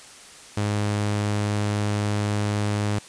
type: tone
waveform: sawtooth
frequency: 103.83 Hz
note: G#2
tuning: in tune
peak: -18 dBFS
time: 0.57-2.99 s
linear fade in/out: 5 ms
effects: white hiss -45 dBFS RMS until 3.08 s + resampled to 22050 Hz